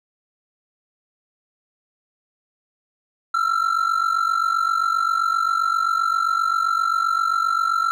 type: ring-modulated tone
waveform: triangle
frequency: 1347 Hz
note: E6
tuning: 37 cents sharp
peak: -13 dBFS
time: 3.34-7.91 s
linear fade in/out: 0 ms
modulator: 23.8 Hz
effects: none